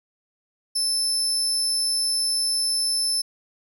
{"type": "tone", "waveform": "30% pulse", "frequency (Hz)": 5274, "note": "E8", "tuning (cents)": 0, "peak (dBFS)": -17, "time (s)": [0.75, 3.22], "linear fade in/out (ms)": 10, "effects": []}